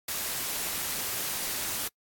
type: noise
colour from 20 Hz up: white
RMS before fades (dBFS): -32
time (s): 0.08-1.88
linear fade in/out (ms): 5
effects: noise-tail reverb RT60 0.1 s tail -26 dB re dry + AAC 64 kbps